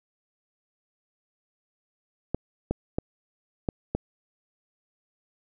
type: clicks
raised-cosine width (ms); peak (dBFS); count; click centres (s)
2; -12; 5; 2.346 / 2.71 / 2.985 / 3.688 / 3.95
effects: none